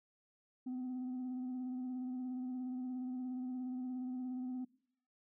sine tone with vibrato, 253.5 Hz, B3, 45 cents sharp, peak -36 dBFS, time 0.66-4.65 s, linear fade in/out 10 ms, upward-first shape sine, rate 17 Hz, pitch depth 26 cents each way, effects noise-tail reverb RT60 0.7 s tail -23 dB re dry + tanh soft clip ceiling -37 dBFS

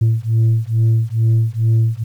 sine beating tone pair, 111.8 / 114.1 Hz, A2 / A#2, +28 / -37 cents, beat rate 2.3 Hz, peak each -13 dBFS, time 0.01-2.04 s, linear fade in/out 10 ms, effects tanh soft clip ceiling -9 dBFS + 8-bit

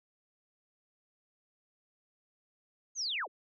sine linear sweep, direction down, 6640 to 251.6 Hz, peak -32 dBFS, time 2.95-3.28 s, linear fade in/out 50 ms, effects none

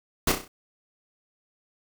pink noise with echo, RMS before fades -22 dBFS, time 0.27-0.32 s, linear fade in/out 5 ms, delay 32 ms, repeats 5, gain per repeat -6 dB, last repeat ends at 0.48 s, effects none

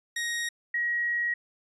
sawtooth / sine tone pair in turn, 1879 / 1900.8 Hz, A#6 / A#6, +13 / +33 cents, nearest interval unison, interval 20 cents, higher second, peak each -25 dBFS, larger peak neither, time 0.16-0.49 / 0.74-1.34 s, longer second, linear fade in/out 5 ms, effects resampled to 24000 Hz

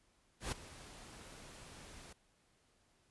pink noise with ADSR envelope, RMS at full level -38 dBFS, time 0.4-2.13 s, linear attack 120 ms, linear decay 10 ms, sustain -16 dB, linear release 5 ms, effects pink hiss -73 dBFS RMS until 3.1 s + resampled to 24000 Hz

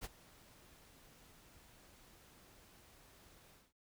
pink noise with ADSR envelope, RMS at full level -44 dBFS, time 0.01-3.73 s, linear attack 34 ms, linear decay 31 ms, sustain -19 dB, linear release 190 ms, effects none

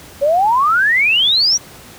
sine exponential sweep, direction up, 545 to 5920 Hz, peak -10 dBFS, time 0.21-1.58 s, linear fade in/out 20 ms, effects pink hiss -38 dBFS RMS until 1.98 s + high-pass 60 Hz 12 dB/octave

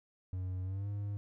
triangle tone with pitch glide, 92.3 to 101.82 Hz, F#2 to G#2, -4 to -34 cents, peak -33 dBFS, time 0.33-1.17 s, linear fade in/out 0 ms, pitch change +170 cents, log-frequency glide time 0.63-0.88 s, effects none

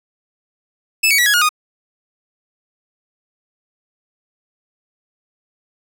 sawtooth tone with pitch steps, 2618 / 2253 / 1938.8 / 1668.4 / 1435.7 / 1235.5 Hz, E7 / C#7 / B6 / G#6 / F6 / D#6, -13 / +28 / -32 / +7 / +47 / -13 cents, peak -8 dBFS, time 1.03-1.492 s, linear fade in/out 10 ms, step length 77 ms, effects none

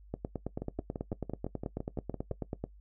two click trains, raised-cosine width 2 ms, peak -23 / -21 dBFS, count 11 / 24, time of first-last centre 0.62-2.312 / 0.14-2.64 s, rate 5.91 / 9.2 Hz, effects noise-tail reverb RT60 0.1 s tail -18 dB re dry + added 50 Hz sine -52 dBFS peak until 2.8 s

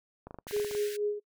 clicks, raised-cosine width 1 ms, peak -29 dBFS, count 11, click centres 0.27 / 0.309 / 0.344 / 0.387 / 0.469 / 0.511 / 0.565 / 0.599 / 0.647 / 0.712 / 0.75 s
pink high-pass noise, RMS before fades -44 dBFS, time 0.47-0.97 s, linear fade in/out 10 ms, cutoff 1500 Hz, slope 96 dB/octave
sine tone with tremolo, 415.3 Hz, G#4, in tune, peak -26 dBFS, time 0.52-1.2 s, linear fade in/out 20 ms, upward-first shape sine, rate 4.2 Hz, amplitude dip 65%
effects noise-tail reverb RT60 0.1 s tail -26 dB re dry

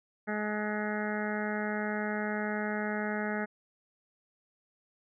harmonic tone, 210.9 Hz, G#3, 27 cents sharp, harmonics 1 / 2 / 3 / 4 / 6 / 7 / 8 / 9 / 10, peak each -34 / -38 / -39 / -40 / -44 / -40 / -41 / -42 / -46 dBFS, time 0.27-3.46 s, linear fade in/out 20 ms, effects none

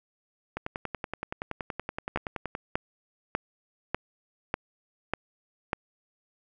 two click trains, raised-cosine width 0.5 ms, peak -17 / -11 dBFS, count 22 / 7, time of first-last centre 0.57-2.551 / 2.16-5.731 s, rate 10.6 / 1.68 Hz, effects none

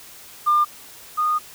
sine tone pair in turn, 1200 / 1229.5 Hz, D6 / D#6, +37 / -21 cents, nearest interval unison, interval 42 cents, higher second, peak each -13 / -17 dBFS, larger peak first, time 0.46-0.65 / 1.17-1.39 s, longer second, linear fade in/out 20 ms, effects tanh soft clip ceiling -9 dBFS + white hiss -43 dBFS RMS until 1.54 s

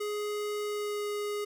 square tone with pitch glide, 417.2 to 414.1 Hz, G#4 to G#4, +8 to -5 cents, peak -32 dBFS, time 0-1.45 s, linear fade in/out 10 ms, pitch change -13 cents, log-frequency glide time 0.64-1.07 s, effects none

